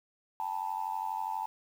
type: tone with amplitude modulation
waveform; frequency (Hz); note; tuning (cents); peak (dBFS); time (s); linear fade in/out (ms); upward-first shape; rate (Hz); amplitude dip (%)
sine; 880; A5; 0; -27; 0.4-1.46; 0; sine; 92.3; 100
effects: tanh soft clip ceiling -23 dBFS + 9-bit